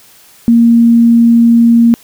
sine tone, 233.1 Hz, A#3, in tune, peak -3 dBFS, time 0.48-1.94 s, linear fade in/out 0 ms, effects white hiss -42 dBFS RMS until 2.03 s

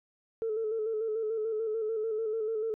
sine tone with vibrato, 440 Hz, A4, in tune, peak -28 dBFS, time 0.42-2.74 s, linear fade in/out 0 ms, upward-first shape square, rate 6.8 Hz, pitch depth 42 cents each way, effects tanh soft clip ceiling -24 dBFS

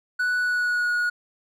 triangle tone with pitch glide, 1480 to 1450.4 Hz, F#6 to F#6, 0 to -35 cents, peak -19 dBFS, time 0.19-1.1 s, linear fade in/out 10 ms, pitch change -35 cents, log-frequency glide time 0.38-0.91 s, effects none

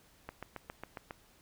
click train, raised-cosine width 0.5 ms, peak -26 dBFS, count 7, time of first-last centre 0.29-1.109 s, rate 7.33 Hz, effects pink hiss -64 dBFS RMS until 1.41 s

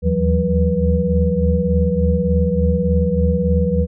sine tone cluster, 77.2 / 80.6 / 169.9 / 188.2 / 487.1 Hz, D#2 / E2 / F3 / F#3 / B4, -13 / -38 / -47 / +30 / -24 cents, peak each -20 dBFS, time 0.02-3.87 s, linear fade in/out 50 ms, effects none

